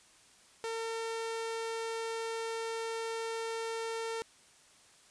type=tone; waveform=sawtooth; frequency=453.5 Hz; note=A#4; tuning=48 cents flat; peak=-31 dBFS; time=0.64-4.22 s; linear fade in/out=0 ms; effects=white hiss -61 dBFS RMS until 5.1 s + resampled to 22050 Hz